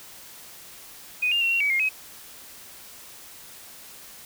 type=tone with pitch steps; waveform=sine; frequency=2488 / 2804 / 2729 / 2745 / 2276 / 2130 / 2543 Hz; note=D#7 / F7 / F7 / F7 / C#7 / C7 / D#7; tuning=-1 / +6 / -41 / -31 / +45 / +30 / +37 cents; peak=-20 dBFS; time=1.22-1.892 s; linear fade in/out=10 ms; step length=96 ms; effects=white hiss -45 dBFS RMS until 4.25 s